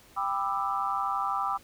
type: chord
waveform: sine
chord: E minor seventh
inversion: first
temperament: just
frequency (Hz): 791.1 / 988.9 / 1186.7 / 1318.5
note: G5 / B5 / D6 / E6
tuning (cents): +16 / +2 / +18 / 0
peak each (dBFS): -32 / -34 / -30 / -34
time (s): 0.16-1.58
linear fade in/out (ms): 20
effects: pink hiss -56 dBFS RMS until 1.63 s